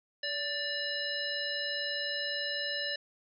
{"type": "harmonic tone with a mistuned harmonic", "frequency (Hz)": 577, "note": "D5", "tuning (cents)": -31, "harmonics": [1, 3, 5, 7, 9], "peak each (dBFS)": [-40, -36, -40, -38, -39], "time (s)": [0.23, 2.96], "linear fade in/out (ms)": 5, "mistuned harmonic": 3, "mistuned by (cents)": 37, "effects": []}